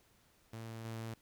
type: tone with level steps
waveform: sawtooth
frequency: 113.1 Hz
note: A2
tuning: 48 cents sharp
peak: -40 / -37 dBFS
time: 0.53-1.14 s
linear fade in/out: 5 ms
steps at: 0.85 s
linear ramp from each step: 2 ms
effects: pink hiss -69 dBFS RMS until 1.21 s